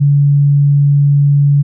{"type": "tone", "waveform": "sine", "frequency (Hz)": 142.8, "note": "D3", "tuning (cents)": -48, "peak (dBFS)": -6, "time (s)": [0, 1.63], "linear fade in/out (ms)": 20, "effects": []}